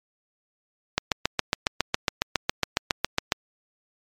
click train, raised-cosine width 0.2 ms, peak -3 dBFS, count 18, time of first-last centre 0.98-3.322 s, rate 7.26 Hz, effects MP3 96 kbps

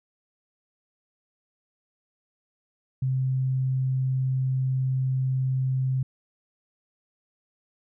sine tone, 130.81 Hz, C3, in tune, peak -22 dBFS, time 3.02-6.03 s, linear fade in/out 5 ms, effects none

